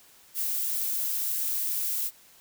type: noise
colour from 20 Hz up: violet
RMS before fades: -29 dBFS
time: 0.34-2.11 s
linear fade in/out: 50 ms
effects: white hiss -56 dBFS RMS until 2.4 s